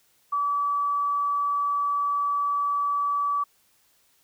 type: tone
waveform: sine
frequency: 1149 Hz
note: D6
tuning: 38 cents flat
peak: -22 dBFS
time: 0.32-3.44 s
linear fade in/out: 10 ms
effects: white hiss -64 dBFS RMS until 4.23 s